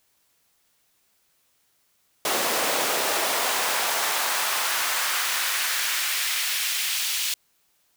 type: noise with high-pass filter sweep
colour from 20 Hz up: pink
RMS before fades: -25 dBFS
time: 2.25-7.34 s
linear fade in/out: 2 ms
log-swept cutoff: 410 to 3100 Hz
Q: 1.1
effects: white hiss -67 dBFS RMS until 7.96 s